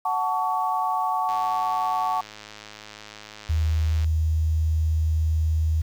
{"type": "chord", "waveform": "sine", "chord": "F# minor", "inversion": "none", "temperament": "equal with one note detuned", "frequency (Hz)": [740, 880, 1127.5], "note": ["F#5", "A5", "C#6"], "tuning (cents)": [0, 0, 29], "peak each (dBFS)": -26, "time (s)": [0.05, 2.21], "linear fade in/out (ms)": 5}
{"type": "click train", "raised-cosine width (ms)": 0.2, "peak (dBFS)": -23, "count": 293, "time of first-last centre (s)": [1.29, 4.045], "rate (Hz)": 106}
{"type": "tone", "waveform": "sine", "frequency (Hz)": 79.2, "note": "D#2", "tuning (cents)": 31, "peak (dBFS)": -19, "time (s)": [3.49, 5.82], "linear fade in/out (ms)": 10}
{"effects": ["8-bit"]}